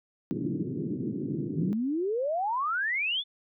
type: band-pass noise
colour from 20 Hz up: white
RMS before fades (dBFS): -32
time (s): 0.31-1.73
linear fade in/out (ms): 0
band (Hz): 120 to 360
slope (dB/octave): 48
type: exponential sweep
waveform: sine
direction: up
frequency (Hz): 148.5 to 3579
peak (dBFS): -26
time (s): 1.55-3.24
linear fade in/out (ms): 50
effects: none